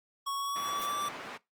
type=tone with pitch glide; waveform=square; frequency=1108.7 to 1167.2 Hz; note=C#6 to D6; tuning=0 to -11 cents; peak=-32 dBFS; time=0.26-1.09 s; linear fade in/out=10 ms; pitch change=+89 cents; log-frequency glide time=0.37-0.98 s
type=band-pass noise; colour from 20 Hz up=white; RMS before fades=-43 dBFS; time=0.55-1.38 s; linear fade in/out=20 ms; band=180 to 1800 Hz; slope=12 dB/octave
type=noise with exponential growth; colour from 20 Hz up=blue; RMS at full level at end=-37 dBFS; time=0.73-0.84 s; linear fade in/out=0 ms; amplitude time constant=22 ms
effects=noise-tail reverb RT60 0.2 s tail -20 dB re dry + Opus 24 kbps